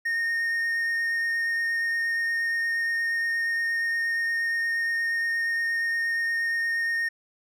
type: tone with vibrato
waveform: triangle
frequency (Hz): 1843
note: A#6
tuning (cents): -20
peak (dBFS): -22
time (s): 0.05-7.09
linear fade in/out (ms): 10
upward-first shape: sine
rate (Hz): 8.5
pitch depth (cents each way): 9
effects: none